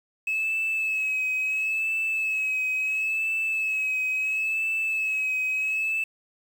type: tone with vibrato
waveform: triangle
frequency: 2585 Hz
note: E7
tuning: 34 cents flat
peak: -21 dBFS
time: 0.27-6.04 s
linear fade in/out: 5 ms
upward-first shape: sine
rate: 0.73 Hz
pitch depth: 36 cents each way
effects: tanh soft clip ceiling -19 dBFS + 8-bit